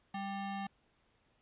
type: ring-modulated tone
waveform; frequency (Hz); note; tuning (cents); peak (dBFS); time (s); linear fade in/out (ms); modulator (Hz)
square; 492.7; B4; -4; -35; 0.14-0.67; 5; 295
effects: pink hiss -73 dBFS RMS until 1.41 s + resampled to 8000 Hz